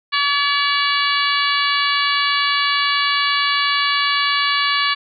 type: harmonic tone with a mistuned harmonic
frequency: 571 Hz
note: D5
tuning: 49 cents flat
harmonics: 2 / 3 / 4 / 5 / 6 / 7 / 8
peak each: -20 / -22 / -23 / -24 / -25 / -25 / -26 dBFS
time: 0.12-4.95 s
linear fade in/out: 20 ms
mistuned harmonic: 8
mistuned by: -32 cents
effects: none